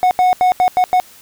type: tone bursts at uneven times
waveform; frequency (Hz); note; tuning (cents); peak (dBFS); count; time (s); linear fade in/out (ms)
triangle; 733; F#5; -16; -7; 6; 0.03-0.11 / 0.19-0.33 / 0.41-0.52 / 0.6-0.68 / 0.77-0.84 / 0.93-1; 0
effects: white hiss -43 dBFS RMS until 1.21 s